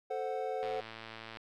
triangle chord, F# diminished, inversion first, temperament equal, 440 / 523.3 / 740 Hz, A4 / C5 / F#5, 0 / 0 / 0 cents, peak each -36 dBFS, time 0.1-0.81 s, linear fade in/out 10 ms
click train, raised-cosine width 0.3 ms, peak -29 dBFS, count 84, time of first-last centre 0.63-1.371 s, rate 112 Hz
effects none

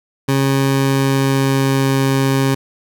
20% pulse tone with pitch glide, 136.4 to 135.22 Hz, C#3 to C#3, -28 to -43 cents, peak -8 dBFS, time 0.28-2.55 s, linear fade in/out 10 ms, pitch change -15 cents, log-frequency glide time 0.45-1.98 s, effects none

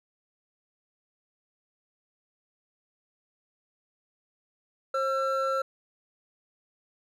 triangle tone pair together, 535 / 1348 Hz, C5 / E6, +38 / +38 cents, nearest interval octave + major third, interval 1600 cents, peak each -26 dBFS, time 4.94-5.62 s, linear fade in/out 5 ms, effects none

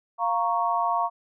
sine chord, Bb minor, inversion second, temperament equal, 698.5 / 932.3 / 1108.7 Hz, F5 / Bb5 / Db6, 0 / 0 / 0 cents, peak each -26 dBFS, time 0.18-1.1 s, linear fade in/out 50 ms, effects none

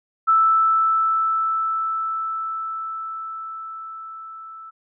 sine tone with level ramp, 1318.5 Hz, E6, in tune, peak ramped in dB -12 to -36 dBFS, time 0.27-4.71 s, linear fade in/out 20 ms, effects none

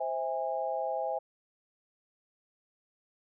sine chord, C augmented, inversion none, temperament just, 523.3 / 654.1 / 817.6 Hz, C5 / E5 / G#5, 0 / -14 / -27 cents, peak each -35 / -34 / -34 dBFS, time 0-1.19 s, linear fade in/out 10 ms, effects none

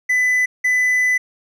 triangle tone pair in turn, 2000 / 2000 Hz, B6 / B6, +21 / +21 cents, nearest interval unison, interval 0 cents, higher neither, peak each -12 dBFS, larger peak neither, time 0.09-0.46 / 0.64-1.18 s, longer second, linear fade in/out 10 ms, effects none

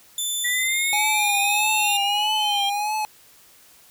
15% pulse tone with pitch glide, 3525 to 3666 Hz, A7 to A#7, +2 to -30 cents, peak -17 dBFS, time 0.18-1.97 s, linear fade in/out 2 ms, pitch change +68 cents, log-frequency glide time 0.42-0.87 s
sine linear sweep, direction up, 1937 to 3218 Hz, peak -22 dBFS, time 0.44-2.7 s, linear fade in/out 10 ms
square tone with vibrato, 830.6 Hz, G#5, in tune, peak -23 dBFS, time 0.93-3.05 s, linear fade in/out 0 ms, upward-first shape triangle, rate 1.6 Hz, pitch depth 73 cents each way
effects white hiss -52 dBFS RMS until 3.9 s

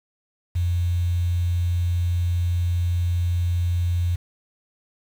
sine tone with quantisation, 87.5 Hz, F2, 4 cents sharp, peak -19 dBFS, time 0.55-4.16 s, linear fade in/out 10 ms, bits 7, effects none

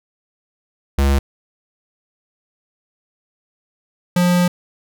square tone pair in turn, 69.3 / 177.42 Hz, C#2 / F3, 0 / +28 cents, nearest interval octave + major third, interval 1628 cents, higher second, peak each -13 dBFS, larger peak neither, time 0.98-1.19 / 4.16-4.48 s, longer second, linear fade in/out 5 ms, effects none

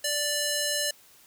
square tone with band-pass filter, 587.3 Hz, D5, in tune, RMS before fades -28 dBFS, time 0.04-0.91 s, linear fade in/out 5 ms, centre 7500 Hz, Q 0.65, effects white hiss -56 dBFS RMS until 1.26 s

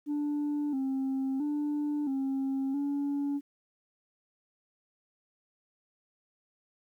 sine tone with pitch steps, 293.4 / 267 / 294.8 / 269.5 / 284 Hz, D4 / C4 / D4 / C#4 / C#4, -2 / +35 / +7 / -49 / +42 cents, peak -26 dBFS, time 0.06-3.41 s, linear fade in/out 50 ms, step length 670 ms, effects tanh soft clip ceiling -27 dBFS + 11-bit

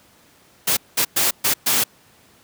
white noise bursts at uneven times, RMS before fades -18 dBFS, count 5, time 0.67-0.77 / 0.97-1.05 / 1.16-1.31 / 1.44-1.54 / 1.66-1.84 s, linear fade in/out 10 ms, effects pink hiss -53 dBFS RMS until 2.43 s + high-pass 100 Hz 12 dB/octave

